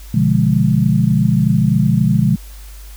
sine chord, B diminished seventh, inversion none, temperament equal, 123.47 / 146.83 / 174.61 / 207.7 Hz, B2 / D3 / F3 / Ab3, 0 / 0 / 0 / 0 cents, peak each -16 dBFS, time 0.14-2.36 s, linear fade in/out 5 ms, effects added 50 Hz sine -32 dBFS peak until 2.96 s + white hiss -43 dBFS RMS until 2.96 s

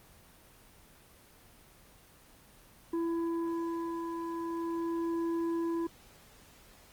sine tone with frequency modulation, 334.2 Hz, E4, 24 cents sharp, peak -31 dBFS, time 2.93-5.87 s, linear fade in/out 5 ms, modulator 668 Hz, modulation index 0.66, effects pink hiss -58 dBFS RMS until 6.92 s + Opus 24 kbps

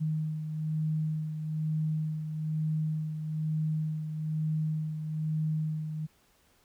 sine beating tone pair, 155.56 / 156.66 Hz, D#3 / D#3, 0 / +12 cents, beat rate 1.1 Hz, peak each -29 / -38 dBFS, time 0-6.07 s, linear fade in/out 20 ms, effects pink hiss -66 dBFS RMS until 6.64 s

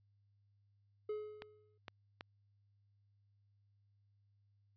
triangle tone with exponential decay, 424.2 Hz, G#4, 37 cents sharp, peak -34 dBFS, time 1.09-1.78 s, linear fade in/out 5 ms, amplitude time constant 150 ms
clicks, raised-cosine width 0.3 ms, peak -30 dBFS, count 3, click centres 1.421 / 1.882 / 2.209 s
effects added 101 Hz sine -70 dBFS peak until 4.76 s + resampled to 11025 Hz

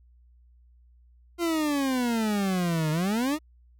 40% pulse exponential two-way sweep, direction down then up, 349.2 to 151.7 to 321.3 Hz, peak -23 dBFS, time 1.38-3.39 s, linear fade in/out 50 ms, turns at 2.91 s, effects added 60 Hz sine -54 dBFS peak until 3.79 s

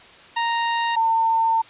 sawtooth / sine tone pair in turn, 931 / 903.5 Hz, A#5 / A5, -2 / +46 cents, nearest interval minor second, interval 52 cents, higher first, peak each -16 dBFS, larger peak neither, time 0.36-0.96 / 0.96-1.62 s, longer second, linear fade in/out 10 ms, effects white hiss -46 dBFS RMS until 1.69 s + resampled to 8000 Hz

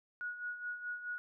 sine tone with tremolo, 1456 Hz, F#6, 28 cents flat, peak -36 dBFS, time 0.21-1.18 s, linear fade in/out 0 ms, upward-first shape sine, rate 4.7 Hz, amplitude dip 65%, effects none

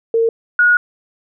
sine tone pair in turn, 456.4 / 1449 Hz, A#4 / F#6, -37 / -37 cents, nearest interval octave + minor sixth, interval 2000 cents, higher second, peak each -11 / -8 dBFS, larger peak second, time 0.14-0.29 / 0.59-0.77 s, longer second, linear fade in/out 2 ms, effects none

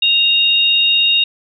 sine tone pair together, 2794 / 3730 Hz, F7 / A#7, 0 / 0 cents, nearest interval perfect fourth, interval 500 cents, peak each -13 dBFS, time 0.02-1.24 s, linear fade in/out 5 ms, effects none

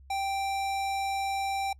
sine tone with hard clipping, 784 Hz, G5, in tune, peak -30 dBFS, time 0.1-1.73 s, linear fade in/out 5 ms, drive 18 dB, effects noise-tail reverb RT60 0.1 s tail -26 dB re dry + added 67 Hz sine -50 dBFS peak until 1.79 s

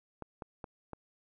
clicks, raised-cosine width 1 ms, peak -27 dBFS, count 4, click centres 0.223 / 0.422 / 0.642 / 0.933 s, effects none

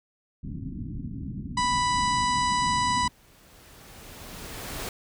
white low-pass noise, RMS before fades -35 dBFS, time 0.43-3.09 s, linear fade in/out 10 ms, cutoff 270 Hz, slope 48 dB/octave
harmonic tone, 987.8 Hz, B5, in tune, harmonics 1 / 2 / 3 / 4 / 5 / 6 / 7 / 8 / 9, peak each -23 / -32 / -37 / -35 / -36 / -41 / -44 / -39 / -43 dBFS, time 1.57-3.08 s, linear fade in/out 5 ms
pink noise with exponential growth, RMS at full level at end -33 dBFS, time 2.17-4.89 s, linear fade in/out 2 ms, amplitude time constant 590 ms
effects none

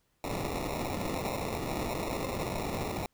white noise with sample-and-hold, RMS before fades -34 dBFS, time 0.24-3.06 s, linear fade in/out 2 ms, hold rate 1575 Hz, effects pink hiss -74 dBFS RMS until 3.13 s

